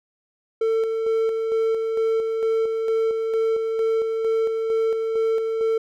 triangle tone with tremolo, 447.8 Hz, A4, 30 cents sharp, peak -16 dBFS, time 0.61-5.78 s, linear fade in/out 5 ms, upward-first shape square, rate 2.2 Hz, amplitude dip 35%, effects none

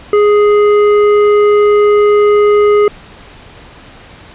triangle tone with hard clipping, 415.3 Hz, G#4, in tune, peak -7 dBFS, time 0.13-2.88 s, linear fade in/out 2 ms, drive 13 dB, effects pink hiss -36 dBFS RMS until 4.34 s + resampled to 8000 Hz

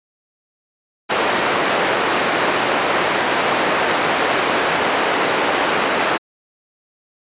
pink band-pass noise, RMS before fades -18 dBFS, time 1.09-6.18 s, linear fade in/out 20 ms, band 390 to 2500 Hz, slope 12 dB/octave, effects resampled to 8000 Hz

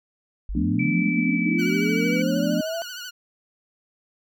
sine linear sweep, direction up, 41.2 to 680 Hz, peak -26 dBFS, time 0.49-2.82 s, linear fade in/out 0 ms
sine chord, B half-diminished seventh, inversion second, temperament equal with one note detuned, 174.61 / 217.2 / 246.9 / 293.7 Hz, F3 / A3 / B3 / D4, 0 / -22 / 0 / 0 cents, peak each -26 dBFS, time 0.55-2.61 s, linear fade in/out 5 ms
sine tone with pitch glide, 2316 to 2288 Hz, D7 to D7, -25 to -46 cents, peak -26 dBFS, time 0.79-2.22 s, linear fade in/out 5 ms, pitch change -21 cents, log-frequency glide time 1.09-1.9 s
15% pulse tone with vibrato, 1465 Hz, F#6, 18 cents flat, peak -27 dBFS, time 1.58-3.11 s, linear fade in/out 20 ms, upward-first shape triangle, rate 13 Hz, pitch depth 76 cents each way
effects none

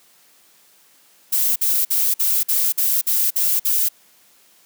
violet noise bursts, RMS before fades -18 dBFS, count 9, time 1.32-3.888 s, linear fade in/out 10 ms, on 240 ms, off 51 ms, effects white hiss -54 dBFS RMS until 4.65 s + high-pass 150 Hz 12 dB/octave

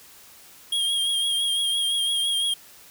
square tone with vibrato, 3252 Hz, G#7, 37 cents flat, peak -22 dBFS, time 0.72-2.54 s, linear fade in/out 5 ms, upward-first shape triangle, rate 5.9 Hz, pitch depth 43 cents each way, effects white hiss -49 dBFS RMS until 2.9 s

